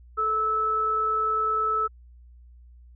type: tone pair together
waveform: sine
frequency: 435.8 / 1305.9 Hz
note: A4 / E6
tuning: -17 / -17 cents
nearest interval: octave + perfect fifth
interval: 1900 cents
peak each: -32 / -22 dBFS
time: 0.17-1.88 s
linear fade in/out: 20 ms
effects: added 60 Hz sine -47 dBFS peak until 2.95 s